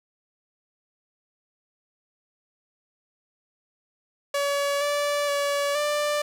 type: tone with pitch steps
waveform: sawtooth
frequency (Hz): 567 / 580 / 570 / 591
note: C#5 / D5 / C#5 / D5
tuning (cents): +39 / -22 / +48 / +11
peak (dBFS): -19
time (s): 4.34-6.22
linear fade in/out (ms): 5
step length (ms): 470
effects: low-pass 11000 Hz 12 dB/octave + 8-bit